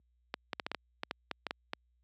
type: clicks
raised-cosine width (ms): 0.3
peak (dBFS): -18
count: 12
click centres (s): 0.341 / 0.532 / 0.598 / 0.665 / 0.716 / 0.747 / 1.034 / 1.111 / 1.313 / 1.467 / 1.509 / 1.734
effects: added 60 Hz sine -49 dBFS peak until 2.03 s + high-pass 200 Hz 12 dB/octave